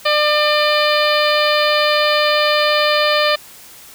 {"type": "harmonic tone", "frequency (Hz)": 599, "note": "D5", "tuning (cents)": 34, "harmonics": [1, 2, 3, 4, 5, 6, 7, 8], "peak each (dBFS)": [-16, -19, -21, -22, -23, -24, -24, -25], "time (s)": [0.05, 3.36], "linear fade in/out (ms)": 10, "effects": ["white hiss -40 dBFS RMS until 3.94 s"]}